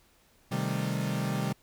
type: chord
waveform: 40% pulse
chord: A half-diminished seventh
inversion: first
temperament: equal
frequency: 130.81 / 155.56 / 196 / 220 Hz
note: C3 / Eb3 / G3 / A3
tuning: 0 / 0 / 0 / 0 cents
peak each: -32 / -33 / -32 / -38 dBFS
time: 0.51-1.53 s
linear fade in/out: 10 ms
effects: pink hiss -64 dBFS RMS until 1.62 s